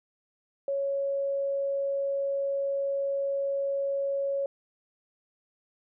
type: tone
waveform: sine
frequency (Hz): 554.4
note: C#5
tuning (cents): 0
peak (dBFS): -26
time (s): 0.68-4.46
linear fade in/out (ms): 2
effects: none